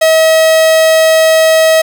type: tone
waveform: 45% pulse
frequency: 640 Hz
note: D#5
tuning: 49 cents sharp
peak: -5 dBFS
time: 0.01-1.82 s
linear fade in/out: 10 ms
effects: none